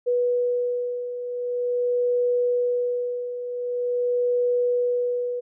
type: beating tone pair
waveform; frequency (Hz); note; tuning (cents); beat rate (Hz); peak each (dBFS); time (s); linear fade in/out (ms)
sine; 488.9 / 489.35; B4 / B4; -18 / -16; 0.45; -28 / -22; 0.06-5.41; 20
effects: none